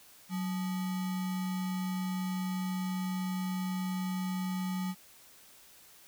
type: tone with sample-and-hold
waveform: sine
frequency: 185 Hz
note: F#3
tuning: in tune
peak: -31 dBFS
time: 0.29-4.95 s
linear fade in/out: 50 ms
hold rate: 1050 Hz
effects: white hiss -57 dBFS RMS until 6.07 s